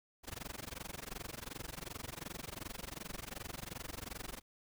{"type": "noise with amplitude modulation", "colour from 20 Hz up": "pink", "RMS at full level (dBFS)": -42, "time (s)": [0.23, 4.42], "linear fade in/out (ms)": 50, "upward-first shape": "sine", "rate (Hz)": 22.7, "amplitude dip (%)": 100, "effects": []}